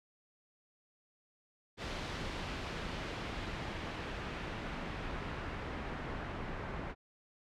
pink noise with low-pass filter sweep, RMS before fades -41 dBFS, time 1.77-6.95 s, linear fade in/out 50 ms, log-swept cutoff 4100 to 1700 Hz, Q 0.87, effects none

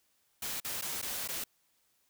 white noise with dropouts, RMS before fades -37 dBFS, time 0.42-1.44 s, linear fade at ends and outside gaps 5 ms, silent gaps 0.602-0.646 / 0.814-0.821 / 1.016-1.025 / 1.277-1.286 s, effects white hiss -73 dBFS RMS until 2.09 s

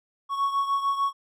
triangle beating tone pair, 1108.7 / 1115.4 Hz, C#6 / C#6, 0 / +10 cents, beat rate 6.7 Hz, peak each -22 / -28 dBFS, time 0.29-1.13 s, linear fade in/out 50 ms, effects none

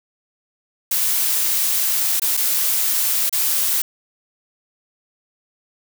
blue noise with dropouts, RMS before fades -19 dBFS, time 0.91-3.82 s, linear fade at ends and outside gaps 5 ms, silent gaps 2.198-2.218 / 2.369-2.373 / 3.295-3.326 s, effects none

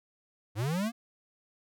square linear sweep, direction up, 95.6 to 241.1 Hz, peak -29 dBFS, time 0.55-0.92 s, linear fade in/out 50 ms, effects none

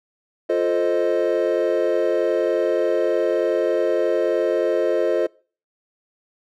triangle chord, F dominant seventh, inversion none, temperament equal, 349.2 / 440 / 523.3 / 622.3 Hz, F4 / A4 / C5 / Eb5, 0 / 0 / 0 / 0 cents, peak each -21 dBFS, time 0.49-5.27 s, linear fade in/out 10 ms, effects noise-tail reverb RT60 0.4 s tail -24 dB re dry

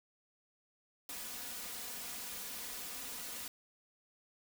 white noise with comb filter, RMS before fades -44 dBFS, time 1.09-3.48 s, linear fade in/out 2 ms, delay 4.1 ms, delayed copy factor +0.55, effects none

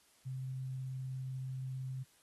sine tone, 130.81 Hz, C3, in tune, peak -38 dBFS, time 0.25-2.04 s, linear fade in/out 20 ms, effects white hiss -68 dBFS RMS until 2.22 s + AAC 32 kbps

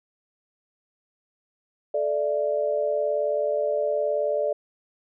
sine tone cluster, 435 / 590 / 669 Hz, A4 / D5 / E5, -20 / +8 / +25 cents, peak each -28 / -23 / -32 dBFS, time 1.94-4.53 s, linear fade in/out 5 ms, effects none

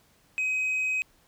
sine tone, 2527 Hz, D#7, 26 cents sharp, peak -22 dBFS, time 0.38-1.02 s, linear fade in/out 0 ms, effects tanh soft clip ceiling -24 dBFS + pink hiss -63 dBFS RMS until 1.27 s

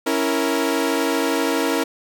sawtooth chord, A# diminished, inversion first, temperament equal, 277.2 / 329.6 / 466.2 Hz, C#4 / E4 / A#4, 0 / 0 / 0 cents, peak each -19 dBFS, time 0.06-1.84 s, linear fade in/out 10 ms, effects none

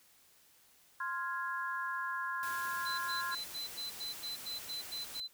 sine chord, F minor, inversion second, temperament equal, 1046.5 / 1396.9 / 1661.2 Hz, C6 / F6 / Ab6, 0 / 0 / 0 cents, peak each -38 / -41 / -39 dBFS, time 1-3.35 s, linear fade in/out 5 ms
white noise, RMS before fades -47 dBFS, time 2.43-5.2 s, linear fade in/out 0 ms
sine tone bursts, 4040 Hz, B7, 39 cents sharp, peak -38 dBFS, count 11, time 2.85-5.28 s, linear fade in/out 20 ms, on 140 ms, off 89 ms
effects white hiss -65 dBFS RMS until 5.33 s

